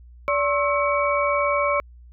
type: tone cluster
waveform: sine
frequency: 577 / 1077 / 1316 / 2267 Hz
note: D5 / C6 / E6 / C#7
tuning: -31 / +50 / -3 / +38 cents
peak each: -22 / -23 / -28 / -26 dBFS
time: 0.28-1.8 s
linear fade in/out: 0 ms
effects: added 60 Hz sine -43 dBFS peak until 2.12 s